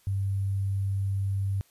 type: tone with sample-and-hold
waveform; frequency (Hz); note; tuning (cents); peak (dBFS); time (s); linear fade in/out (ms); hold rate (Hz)
sine; 98; G2; 0; -25; 0.07-1.61; 0; 11025
effects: white hiss -63 dBFS RMS until 1.7 s + resampled to 32000 Hz

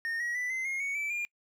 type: tone with pitch steps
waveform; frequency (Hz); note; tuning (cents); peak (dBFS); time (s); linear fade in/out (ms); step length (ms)
triangle; 1836 / 1908.4 / 1983.8 / 2062 / 2143 / 2228 / 2316 / 2407; A#6 / A#6 / B6 / C7 / C7 / C#7 / D7 / D7; -27 / +40 / +7 / -26 / +41 / +8 / -25 / +42; -29; 0.05-1.25; 0; 150
effects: noise-tail reverb RT60 0.1 s tail -25 dB re dry

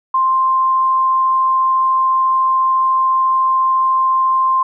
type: tone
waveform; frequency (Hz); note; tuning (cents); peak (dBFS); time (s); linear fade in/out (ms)
sine; 1049; C6; +4; -11; 0.14-4.63; 5
effects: none

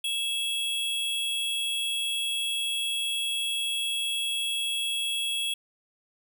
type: tone pair together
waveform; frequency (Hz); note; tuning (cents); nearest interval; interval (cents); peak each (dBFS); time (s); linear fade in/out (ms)
square; 2637 / 3322; E7 / G#7; 0 / 0; major third; 400; -36 / -28; 0.04-5.54; 5
effects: none

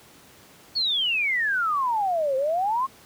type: exponential two-way sweep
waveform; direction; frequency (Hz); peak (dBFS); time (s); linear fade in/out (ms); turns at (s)
sine; down then up; 4486 to 516 to 1100; -21; 0.75-2.87; 20; 2.36
effects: pink hiss -51 dBFS RMS until 3.05 s + high-pass 100 Hz 12 dB/octave

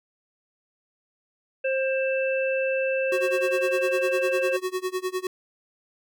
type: harmonic tone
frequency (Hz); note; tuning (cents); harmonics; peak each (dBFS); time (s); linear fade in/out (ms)
530; C5; +22; 1 / 3 / 5; -23 / -33 / -30; 1.64-4.57; 10
type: tone with tremolo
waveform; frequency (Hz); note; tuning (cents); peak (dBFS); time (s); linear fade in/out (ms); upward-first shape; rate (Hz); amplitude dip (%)
square; 370; F#4; 0; -24; 3.12-5.27; 2; sine; 9.9; 95
effects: none

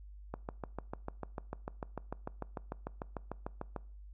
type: click train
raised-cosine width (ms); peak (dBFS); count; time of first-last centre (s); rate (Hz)
1; -24; 24; 0.34-3.763; 6.72
effects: noise-tail reverb RT60 0.5 s tail -22 dB re dry + added 50 Hz sine -48 dBFS peak until 4.13 s

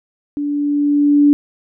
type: tone with level ramp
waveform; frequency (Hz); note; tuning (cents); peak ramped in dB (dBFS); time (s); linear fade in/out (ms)
sine; 290; D4; -22; -18 to -6; 0.37-1.33; 0
effects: none

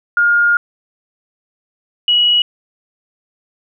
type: tone pair in turn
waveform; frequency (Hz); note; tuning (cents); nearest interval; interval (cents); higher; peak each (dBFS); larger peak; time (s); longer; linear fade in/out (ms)
sine; 1418 / 2917; F6 / F#7; +26 / -25; octave; 1249; second; -9; neither; 0.17-0.57 / 2.08-2.42; first; 2
effects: none

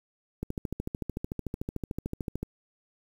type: click train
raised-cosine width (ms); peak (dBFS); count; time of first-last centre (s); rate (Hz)
3; -19; 28; 0.43-2.43; 13.5
effects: 8-bit

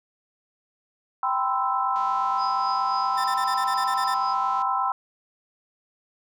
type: chord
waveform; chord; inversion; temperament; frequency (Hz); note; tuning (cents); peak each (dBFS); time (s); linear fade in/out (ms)
sine; C major seventh; second; equal with one note detuned; 784 / 987.8 / 1036.3 / 1318.5; G5 / B5 / C6 / E6; 0 / 0 / -17 / 0; -27 / -29 / -26 / -27; 1.23-4.92; 2
type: click train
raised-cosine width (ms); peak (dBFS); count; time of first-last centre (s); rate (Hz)
0.2; -30; 517; 1.96-4.62; 194
type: tone with tremolo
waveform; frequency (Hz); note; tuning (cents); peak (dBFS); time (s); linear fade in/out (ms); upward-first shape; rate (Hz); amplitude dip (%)
sine; 4978; D#8; 0; -34; 2.37-4.35; 50; triangle; 3.7; 75
type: tone bursts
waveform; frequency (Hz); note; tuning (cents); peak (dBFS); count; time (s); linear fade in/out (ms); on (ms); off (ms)
sawtooth; 1793; A6; +32; -28; 10; 3.17-4.145; 10; 75; 25
effects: none

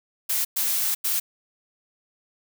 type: noise bursts at uneven times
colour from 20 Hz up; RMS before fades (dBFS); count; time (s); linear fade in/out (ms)
blue; -24; 3; 0.29-0.45 / 0.56-0.95 / 1.04-1.2; 10
effects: none

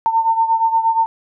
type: beating tone pair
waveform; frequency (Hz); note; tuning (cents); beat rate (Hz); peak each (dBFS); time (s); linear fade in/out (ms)
sine; 902 / 910.5; A5 / A#5; +43 / -41; 8.5; -14 / -19; 0.06-1.06; 0
effects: none

